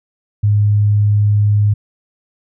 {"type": "tone", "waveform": "sine", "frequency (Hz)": 103.83, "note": "G#2", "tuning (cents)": 0, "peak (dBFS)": -9, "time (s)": [0.43, 1.74], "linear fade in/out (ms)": 10, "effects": []}